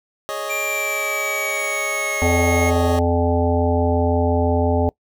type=chord; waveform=25% pulse; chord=Ab suspended fourth; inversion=none; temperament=equal; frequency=415.3 / 554.4 / 622.3 Hz; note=Ab4 / Db5 / Eb5; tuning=0 / 0 / 0 cents; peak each=-29 / -25 / -24 dBFS; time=0.29-2.99 s; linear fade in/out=0 ms
type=tone with pitch glide; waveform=square; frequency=2363 to 2167 Hz; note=D7 to C#7; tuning=+10 to -40 cents; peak=-23 dBFS; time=0.49-2.71 s; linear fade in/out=20 ms; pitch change=-150 cents; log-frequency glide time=0.63-2.24 s
type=harmonic tone; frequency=85.8 Hz; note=F2; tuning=30 cents flat; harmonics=1 / 3 / 5 / 7 / 9 / 10; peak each=-19 / -22 / -22 / -23 / -25 / -29 dBFS; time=2.22-4.89 s; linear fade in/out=0 ms
effects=noise-tail reverb RT60 0.1 s tail -24 dB re dry